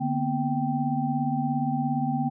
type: tone cluster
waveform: sine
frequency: 146.7 / 236.1 / 253.3 / 781 Hz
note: D3 / A#3 / B3 / G5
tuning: -2 / +22 / +44 / -7 cents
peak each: -29 dBFS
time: 0-2.3 s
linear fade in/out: 20 ms
effects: none